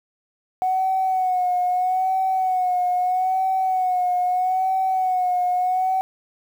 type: tone with vibrato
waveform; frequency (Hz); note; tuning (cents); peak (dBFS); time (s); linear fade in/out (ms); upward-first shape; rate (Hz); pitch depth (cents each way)
sine; 740; F#5; 0; -17; 0.62-6.01; 0; sine; 0.78; 46
effects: tanh soft clip ceiling -13 dBFS + 8-bit